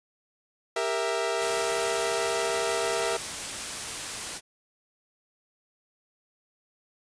sawtooth chord, E diminished, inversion first, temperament equal with one note detuned, 396.8 / 466.2 / 659.3 Hz, G4 / Bb4 / E5, +21 / 0 / 0 cents, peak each -28 / -26 / -26 dBFS, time 0.76-3.17 s, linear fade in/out 5 ms
white noise, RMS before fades -34 dBFS, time 1.38-4.41 s, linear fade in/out 50 ms
effects resampled to 22050 Hz

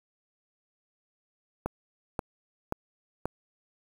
click train, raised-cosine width 1 ms, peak -15 dBFS, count 4, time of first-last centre 1.66-3.256 s, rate 1.88 Hz, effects 7-bit

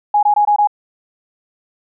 sine tone bursts, 830.6 Hz, G#5, in tune, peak -9 dBFS, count 5, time 0.14-0.673 s, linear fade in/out 5 ms, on 89 ms, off 22 ms, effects none

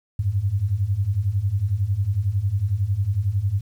sine beating tone pair, 92.5 / 103.5 Hz, F#2 / G#2, 0 / -5 cents, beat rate 11 Hz, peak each -24 / -21 dBFS, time 0.19-3.61 s, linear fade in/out 5 ms, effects 9-bit

